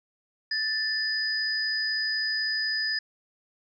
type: tone pair together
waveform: sine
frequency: 1760 / 4978 Hz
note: A6 / D#8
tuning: 0 / 0 cents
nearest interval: octave + tritone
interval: 1800 cents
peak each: -28 dBFS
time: 0.51-2.99 s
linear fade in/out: 5 ms
effects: none